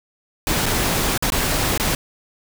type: noise with dropouts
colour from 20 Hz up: pink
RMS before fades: -20 dBFS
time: 0.47-1.95 s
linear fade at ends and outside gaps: 1 ms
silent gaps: 0.658-0.663 / 1.177-1.224 / 1.302-1.321 / 1.777-1.798 s
effects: none